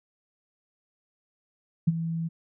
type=tone with ADSR envelope; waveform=sine; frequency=164.81 Hz; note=E3; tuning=in tune; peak=-15 dBFS; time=1.87-2.29 s; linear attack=11 ms; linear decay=30 ms; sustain=-12 dB; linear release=21 ms; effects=none